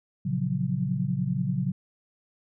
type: chord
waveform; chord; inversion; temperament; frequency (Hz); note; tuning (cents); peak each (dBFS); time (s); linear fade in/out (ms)
sine; Gb major seventh; first; equal with one note detuned; 116.14 / 138.59 / 174.61 / 185; Bb2 / Db3 / F3 / Gb3; -6 / 0 / 0 / 0; -33 / -28 / -32 / -29; 0.25-1.72; 10
effects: none